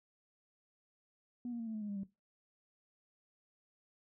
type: tone with pitch steps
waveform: sine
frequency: 243.3 / 235.8 / 228.6 / 221.6 / 214.8 / 208.2 / 201.8 / 195.58 Hz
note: B3 / A#3 / A#3 / A3 / A3 / G#3 / G#3 / G3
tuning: -26 / +20 / -34 / +13 / -41 / +5 / -49 / -4 cents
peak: -37 dBFS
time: 1.45-2.034 s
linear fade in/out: 2 ms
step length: 73 ms
effects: noise-tail reverb RT60 0.2 s tail -17 dB re dry + tanh soft clip ceiling -34 dBFS